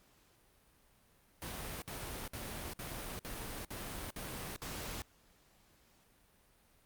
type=noise bursts; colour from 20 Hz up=pink; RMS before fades=-43 dBFS; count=8; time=1.42-5.019 s; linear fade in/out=0 ms; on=400 ms; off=57 ms; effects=pink hiss -68 dBFS RMS until 6.85 s + Opus 48 kbps